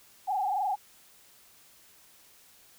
sine tone with frequency modulation, 792 Hz, G5, 18 cents sharp, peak -26 dBFS, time 0.27-0.76 s, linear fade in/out 20 ms, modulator 23.1 Hz, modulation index 2.3, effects white hiss -58 dBFS RMS until 2.78 s

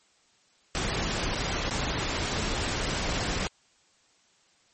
pink noise with dropouts, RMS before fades -29 dBFS, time 0.75-3.47 s, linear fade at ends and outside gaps 0 ms, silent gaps 1.351-1.355 / 1.696-1.709 s, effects white hiss -64 dBFS RMS until 4.73 s + MP3 32 kbps

